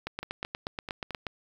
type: two click trains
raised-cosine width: 0.3 ms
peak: -17 / -21 dBFS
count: 11 / 5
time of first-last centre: 0.07-1.268 / 0.23-1.107 s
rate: 8.35 / 4.56 Hz
effects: 8-bit